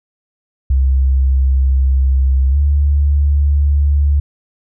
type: tone with pitch glide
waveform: sine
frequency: 66.3 to 71.88 Hz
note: C2 to D2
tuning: +23 to -37 cents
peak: -9 dBFS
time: 0.7-4.2 s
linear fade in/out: 5 ms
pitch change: +140 cents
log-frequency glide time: 2.51-2.56 s
effects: none